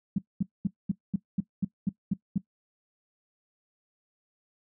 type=tone bursts; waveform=sine; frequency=192.4 Hz; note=G3; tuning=32 cents flat; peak=-22 dBFS; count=10; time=0.16-2.38 s; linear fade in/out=5 ms; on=24 ms; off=220 ms; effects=noise-tail reverb RT60 0.1 s tail -18 dB re dry